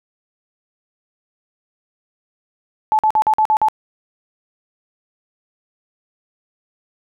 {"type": "tone bursts", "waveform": "sine", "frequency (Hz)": 865, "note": "A5", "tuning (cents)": -30, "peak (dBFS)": -11, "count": 7, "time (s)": [2.92, 3.685], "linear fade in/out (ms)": 0, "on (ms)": 69, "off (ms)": 47, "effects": []}